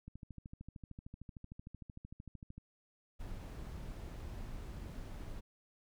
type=click train; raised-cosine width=5 ms; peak=-36 dBFS; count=34; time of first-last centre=0.08-2.58 s; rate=13.2 Hz
type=noise; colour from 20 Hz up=brown; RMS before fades=-45 dBFS; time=3.19-5.41 s; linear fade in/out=20 ms
effects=none